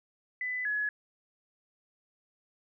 sine tone pair in turn, 2000 / 1692 Hz, B6 / G#6, +21 / +32 cents, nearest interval minor third, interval 289 cents, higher first, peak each -31 / -28 dBFS, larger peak second, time 0.41-0.65 / 0.65-0.89 s, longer neither, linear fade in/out 2 ms, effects none

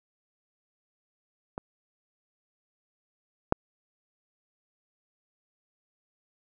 clicks, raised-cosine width 1 ms, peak -20 / -6 dBFS, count 2, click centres 1.579 / 3.524 s, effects none

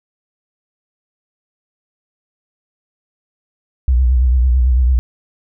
sine tone with vibrato, 62.7 Hz, B1, 27 cents sharp, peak -9 dBFS, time 3.88-4.99 s, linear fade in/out 0 ms, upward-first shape triangle, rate 9 Hz, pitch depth 110 cents each way, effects none

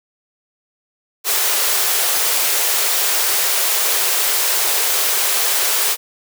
white high-pass noise, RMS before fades -17 dBFS, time 1.24-5.97 s, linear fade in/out 50 ms, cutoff 360 Hz, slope 96 dB/octave, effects none

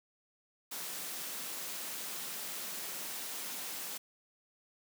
white high-pass noise, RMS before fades -41 dBFS, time 0.71-3.98 s, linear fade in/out 10 ms, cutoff 150 Hz, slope 48 dB/octave, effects none

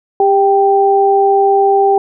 sine tone pair together, 397.9 / 784 Hz, G4 / G5, +26 / 0 cents, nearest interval octave, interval 1174 cents, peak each -10 dBFS, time 0.2-1.98 s, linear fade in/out 2 ms, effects none

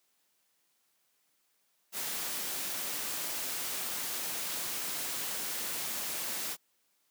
white noise, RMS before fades -36 dBFS, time 1.92-6.57 s, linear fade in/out 50 ms, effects white hiss -74 dBFS RMS until 7.1 s + high-pass 150 Hz 12 dB/octave

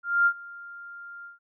sine tone with ADSR envelope, 1396.9 Hz, F6, in tune, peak -16 dBFS, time 0.03-1.39 s, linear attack 230 ms, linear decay 69 ms, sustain -23 dB, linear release 140 ms, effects none

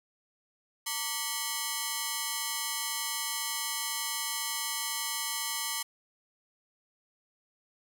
5% pulse ring-modulated tone, 1036 Hz, C6, 17 cents flat, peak -16 dBFS, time 0.86-5.83 s, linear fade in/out 10 ms, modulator 125 Hz, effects none

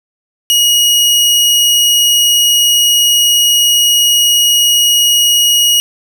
sawtooth tone, 2893 Hz, F#7, 40 cents flat, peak -4 dBFS, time 0.5-5.8 s, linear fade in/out 0 ms, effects none

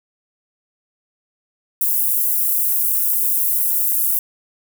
pink high-pass noise, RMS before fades -18 dBFS, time 1.81-4.19 s, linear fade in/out 2 ms, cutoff 12000 Hz, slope 24 dB/octave, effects none

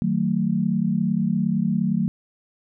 sine chord, D# diminished, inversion none, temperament just, 155.56 / 186.68 / 224 Hz, D#3 / F#3 / A3, 0 / +16 / +31 cents, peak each -26 / -22 / -23 dBFS, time 0.02-2.08 s, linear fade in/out 0 ms, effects none

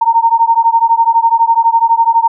sine beating tone pair, 913 / 925 Hz, A#5 / A#5, -36 / -14 cents, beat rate 12 Hz, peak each -10 dBFS, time 0.01-2.28 s, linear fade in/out 10 ms, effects none

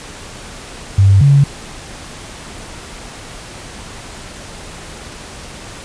sine tone pair in turn, 98 / 140.64 Hz, G2 / C#3, 0 / +25 cents, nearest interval tritone, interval 625 cents, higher second, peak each -5 dBFS, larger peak neither, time 0.98-1.21 / 1.21-1.44 s, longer neither, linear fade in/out 5 ms, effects pink hiss -32 dBFS RMS until 5.84 s + resampled to 22050 Hz

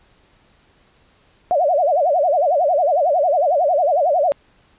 sine tone with vibrato, 642 Hz, E5, 46 cents flat, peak -13 dBFS, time 1.51-4.32 s, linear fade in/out 0 ms, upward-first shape sine, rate 11 Hz, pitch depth 250 cents each way, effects pink hiss -56 dBFS RMS until 4.78 s + resampled to 8000 Hz

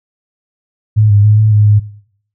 sine tone with pitch steps, 107.3 / 102.2 / 106.3 / 108 / 105.1 / 104.5 Hz, A2 / G#2 / G#2 / A2 / G#2 / G#2, -43 / -27 / +41 / -32 / +21 / +11 cents, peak -5 dBFS, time 0.96-1.8 s, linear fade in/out 20 ms, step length 140 ms, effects noise-tail reverb RT60 0.6 s tail -18 dB re dry

